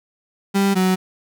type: tone pair in turn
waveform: 35% pulse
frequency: 197.3 / 186.23 Hz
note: G3 / F#3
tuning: +11 / +11 cents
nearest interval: minor second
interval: 100 cents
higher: first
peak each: -13 dBFS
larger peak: neither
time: 0.54-0.75 / 0.75-0.96 s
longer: neither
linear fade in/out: 20 ms
effects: none